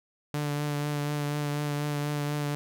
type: tone with vibrato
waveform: sawtooth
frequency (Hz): 146.7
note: D3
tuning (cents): -2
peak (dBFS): -24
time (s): 0.34-2.55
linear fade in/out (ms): 0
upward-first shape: triangle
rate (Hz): 4.1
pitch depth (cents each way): 23
effects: none